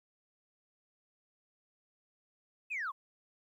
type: linear sweep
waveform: sine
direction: down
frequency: 2637 to 1000 Hz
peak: -33 dBFS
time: 2.7-2.92 s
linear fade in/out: 20 ms
effects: tanh soft clip ceiling -31 dBFS + 12-bit